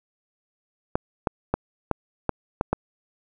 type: clicks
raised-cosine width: 1 ms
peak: -7 dBFS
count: 7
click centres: 0.955 / 1.272 / 1.54 / 1.913 / 2.293 / 2.611 / 2.73 s
effects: none